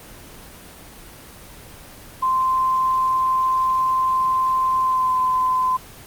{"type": "tone with pitch glide", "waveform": "sine", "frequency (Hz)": [1040, 1024.5], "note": ["C6", "C6"], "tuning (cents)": [-11, -37], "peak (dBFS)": -16, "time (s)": [2.22, 5.77], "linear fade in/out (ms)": 10, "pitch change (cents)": -26, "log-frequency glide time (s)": [4.8, 5.15], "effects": ["pink hiss -41 dBFS RMS until 6.06 s", "Opus 24 kbps"]}